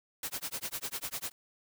white noise with tremolo, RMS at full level -35 dBFS, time 0.23-1.32 s, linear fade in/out 2 ms, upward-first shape sine, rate 10 Hz, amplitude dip 100%, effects none

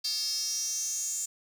square tone with high-pass filter sweep, 246.5 Hz, B3, 3 cents flat, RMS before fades -32 dBFS, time 0.04-1.26 s, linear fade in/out 10 ms, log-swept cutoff 4700 to 7200 Hz, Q 8.7, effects none

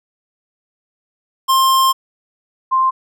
square / sine tone pair in turn, 1058 / 1048.3 Hz, C6 / C6, +19 / +3 cents, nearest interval unison, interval 16 cents, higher first, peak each -11 dBFS, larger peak neither, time 1.48-1.93 / 2.71-2.91 s, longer first, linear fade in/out 20 ms, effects none

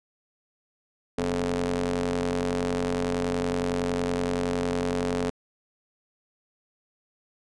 sawtooth ring-modulated tone, 90.8 Hz, F#2, 32 cents flat, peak -18 dBFS, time 1.18-5.3 s, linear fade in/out 0 ms, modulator 343 Hz, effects resampled to 22050 Hz

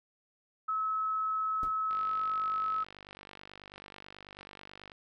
sine tone, 1292 Hz, E6, 35 cents flat, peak -29 dBFS, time 0.68-2.84 s, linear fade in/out 10 ms
brown noise with exponential decay, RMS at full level -36 dBFS, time 1.63-1.75 s, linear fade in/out 1 ms, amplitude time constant 24 ms
click train, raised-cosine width 0.3 ms, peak -31 dBFS, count 149, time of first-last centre 1.91-4.918 s, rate 49.2 Hz
effects none

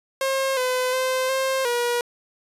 sawtooth tone with pitch steps, 536 / 507 / 517 / 530 / 480.6 Hz, C5 / B4 / C5 / C5 / B4, +42 / +45 / -21 / +22 / -47 cents, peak -17 dBFS, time 0.21-2.01 s, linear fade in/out 2 ms, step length 360 ms, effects resampled to 32000 Hz

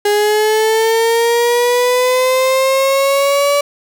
35% pulse linear sweep, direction up, 410.8 to 575 Hz, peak -9 dBFS, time 0.05-3.61 s, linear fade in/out 5 ms, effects none

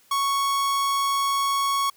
45% pulse tone, 1108.7 Hz, C#6, in tune, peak -21 dBFS, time 0.11-1.9 s, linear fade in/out 5 ms, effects white hiss -58 dBFS RMS until 1.96 s

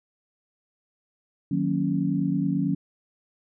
sine chord, D# minor seventh, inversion none, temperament equal, 155.56 / 185 / 233.1 / 277.2 Hz, D#3 / F#3 / A#3 / C#4, 0 / 0 / 0 / 0 cents, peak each -28 / -26 / -32 / -26 dBFS, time 1.51-2.75 s, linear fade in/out 5 ms, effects none

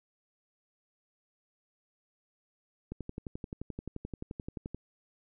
click train, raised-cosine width 3 ms, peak -25 dBFS, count 22, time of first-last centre 2.92-4.746 s, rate 11.5 Hz, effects none

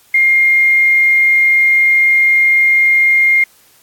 sine tone with quantisation, 2122 Hz, C7, 24 cents sharp, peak -7 dBFS, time 0.14-3.44 s, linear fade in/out 5 ms, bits 6, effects white hiss -49 dBFS RMS until 3.82 s + AAC 64 kbps

